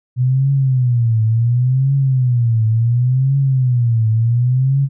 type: tone with vibrato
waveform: sine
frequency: 123.47 Hz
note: B2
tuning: in tune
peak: -11 dBFS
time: 0.16-4.89 s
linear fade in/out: 50 ms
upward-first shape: triangle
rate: 0.7 Hz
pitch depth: 210 cents each way
effects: none